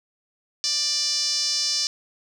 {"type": "tone with band-pass filter", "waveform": "5% pulse", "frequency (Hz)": 590, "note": "D5", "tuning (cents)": 8, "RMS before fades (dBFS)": -24, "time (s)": [0.64, 1.87], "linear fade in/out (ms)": 0, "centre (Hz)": 5200, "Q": 4.9, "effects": []}